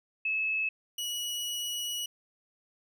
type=tone pair in turn; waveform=sine / sawtooth; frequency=2596 / 2923 Hz; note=E7 / F#7; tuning=-27 / -22 cents; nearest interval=major second; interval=205 cents; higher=second; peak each=-27 / -29 dBFS; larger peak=first; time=0.25-0.69 / 0.98-2.06 s; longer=second; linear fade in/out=5 ms; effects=none